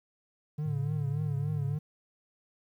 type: tone with vibrato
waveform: triangle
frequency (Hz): 146.83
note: D3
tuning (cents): 0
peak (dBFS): -28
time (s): 0.58-1.79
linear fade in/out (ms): 10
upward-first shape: triangle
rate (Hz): 3.5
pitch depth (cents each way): 100
type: tone with pitch glide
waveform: sine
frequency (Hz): 111.3 to 107.51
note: A2 to A2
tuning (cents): +20 to -40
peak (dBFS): -33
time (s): 0.65-1.77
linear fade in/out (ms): 20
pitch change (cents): -60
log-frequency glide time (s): 1.04-1.43
effects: 11-bit